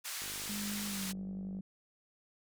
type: band-pass noise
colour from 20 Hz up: white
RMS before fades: -41 dBFS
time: 0.04-1.13 s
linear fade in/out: 20 ms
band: 1000 to 11000 Hz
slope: 12 dB/octave
type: click train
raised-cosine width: 2 ms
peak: -39 dBFS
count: 70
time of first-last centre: 0.22-1.589 s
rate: 50.4 Hz
type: tone with pitch glide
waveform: sine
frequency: 205 to 190.17 Hz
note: G#3 to F#3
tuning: -22 to +48 cents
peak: -38 dBFS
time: 0.49-1.61 s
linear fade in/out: 5 ms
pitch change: -130 cents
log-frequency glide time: 0.85-1.06 s
effects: none